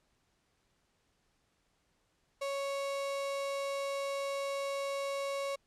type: tone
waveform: 35% pulse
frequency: 554.4 Hz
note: C#5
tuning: in tune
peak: -32 dBFS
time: 2.41-5.56 s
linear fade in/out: 10 ms
effects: pink hiss -75 dBFS RMS until 5.66 s + low-pass 9000 Hz 12 dB/octave